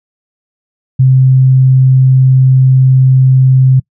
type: tone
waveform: sine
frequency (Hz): 130.81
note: C3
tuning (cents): 0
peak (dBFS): -3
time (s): 0.99-3.8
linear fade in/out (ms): 10
effects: noise-tail reverb RT60 0.1 s tail -25 dB re dry